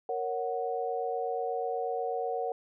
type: chord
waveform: sine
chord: F# major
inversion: first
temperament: equal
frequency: 466.2 / 554.4 / 740 Hz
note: A#4 / C#5 / F#5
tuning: 0 / 0 / 0 cents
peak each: -33 / -37 / -33 dBFS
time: 0.09-2.52 s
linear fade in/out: 2 ms
effects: none